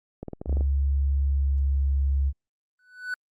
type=clicks; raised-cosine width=2 ms; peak=-21 dBFS; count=9; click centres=0.23 / 0.283 / 0.333 / 0.415 / 0.459 / 0.495 / 0.527 / 0.57 / 0.609 s
type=tone with pitch glide; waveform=sine; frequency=69.3 to 68.78 Hz; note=C#2 to C#2; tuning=0 to -13 cents; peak=-20 dBFS; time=0.46-2.33 s; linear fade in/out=50 ms; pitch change=-13 cents; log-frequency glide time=1.31-1.57 s
type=tone with exponential growth; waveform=triangle; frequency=1492 Hz; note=F#6; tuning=14 cents sharp; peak=-23 dBFS; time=2.79-3.14 s; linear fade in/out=2 ms; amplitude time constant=75 ms
effects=Opus 48 kbps